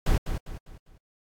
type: noise with echo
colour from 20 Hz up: brown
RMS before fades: -21 dBFS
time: 0.06-0.18 s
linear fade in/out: 5 ms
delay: 200 ms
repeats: 4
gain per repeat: -8 dB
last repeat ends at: 0.98 s
effects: AAC 64 kbps